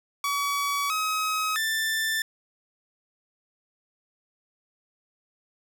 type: tone with pitch steps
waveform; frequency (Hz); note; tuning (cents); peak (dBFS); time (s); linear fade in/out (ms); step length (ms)
sawtooth; 1136 / 1271 / 1773; C#6 / D#6 / A6; +42 / +36 / +13; -21; 0.24-2.22; 2; 660
effects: none